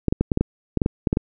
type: clicks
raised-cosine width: 3 ms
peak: -5 dBFS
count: 12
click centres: 0.083 / 0.125 / 0.21 / 0.318 / 0.374 / 0.41 / 0.773 / 0.818 / 0.861 / 1.072 / 1.129 / 1.171 s
effects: none